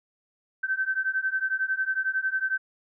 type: beating tone pair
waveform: sine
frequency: 1537 / 1548 Hz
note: G6 / G6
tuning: -35 / -22 cents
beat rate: 11 Hz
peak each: -28 / -27 dBFS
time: 0.63-2.58 s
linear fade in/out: 10 ms
effects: none